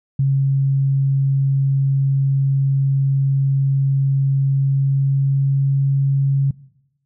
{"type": "tone with pitch glide", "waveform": "sine", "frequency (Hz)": [136.7, 137.57], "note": ["C#3", "C#3"], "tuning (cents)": [-24, -13], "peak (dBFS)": -13, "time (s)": [0.19, 6.51], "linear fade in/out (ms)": 5, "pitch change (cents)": 11, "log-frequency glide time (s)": [4.41, 5.9], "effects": ["noise-tail reverb RT60 0.9 s tail -21 dB re dry"]}